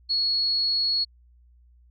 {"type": "tone", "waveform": "sine", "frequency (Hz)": 4346, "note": "C#8", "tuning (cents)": -35, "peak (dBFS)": -21, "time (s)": [0.09, 1.05], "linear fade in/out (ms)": 20, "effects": ["added 60 Hz sine -53 dBFS peak until 1.9 s"]}